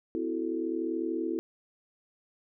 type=chord; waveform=sine; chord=F# half-diminished seventh; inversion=second; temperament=equal with one note detuned; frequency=256.2 / 329.6 / 370 / 440 Hz; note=C4 / E4 / F#4 / A4; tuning=-36 / 0 / 0 / 0 cents; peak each=-37 / -31 / -36 / -37 dBFS; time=0.15-1.39 s; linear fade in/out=0 ms; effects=none